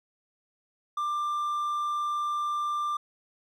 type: tone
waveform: triangle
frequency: 1187 Hz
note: D6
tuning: 18 cents sharp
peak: -25 dBFS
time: 0.97-2.97 s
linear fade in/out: 5 ms
effects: none